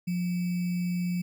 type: tone with sample-and-hold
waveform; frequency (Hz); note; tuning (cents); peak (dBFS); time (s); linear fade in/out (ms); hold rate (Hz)
sine; 177.3; F3; +26; -26; 0.07-1.22; 10; 2450
effects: none